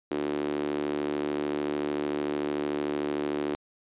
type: tone with high-pass filter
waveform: sawtooth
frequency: 73.42 Hz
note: D2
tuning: in tune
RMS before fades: -30 dBFS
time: 0.11-3.55 s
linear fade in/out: 0 ms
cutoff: 330 Hz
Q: 4.6
effects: resampled to 8000 Hz